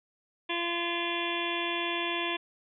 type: harmonic tone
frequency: 343 Hz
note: F4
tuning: 31 cents flat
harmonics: 1 / 2 / 3 / 5 / 6 / 7 / 8 / 9 / 10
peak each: -35 / -39 / -36 / -39 / -41 / -37 / -38 / -41 / -37 dBFS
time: 0.49-2.37 s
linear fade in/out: 10 ms
effects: none